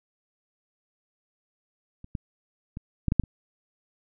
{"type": "clicks", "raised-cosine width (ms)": 5, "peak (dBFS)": [-30, -18, -23, -11, -10, -6, -26], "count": 7, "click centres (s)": [2.044, 2.152, 2.771, 3.083, 3.121, 3.197, 3.237], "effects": []}